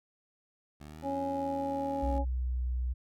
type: exponential two-way sweep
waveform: 15% pulse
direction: up then down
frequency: 72.5 to 85.5 to 76.9 Hz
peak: -39 dBFS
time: 0.8-2.19 s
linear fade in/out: 10 ms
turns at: 1.16 s
type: harmonic tone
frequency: 276.7 Hz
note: C#4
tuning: 3 cents flat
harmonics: 1 / 2 / 3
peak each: -35 / -35 / -35 dBFS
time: 1.02-2.25 s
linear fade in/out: 50 ms
type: tone with pitch glide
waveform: sine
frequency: 63 to 62.03 Hz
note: B1 to B1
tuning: +35 to +8 cents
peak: -29 dBFS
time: 2.02-2.94 s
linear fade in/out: 20 ms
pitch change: -27 cents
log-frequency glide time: 2.22-2.63 s
effects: none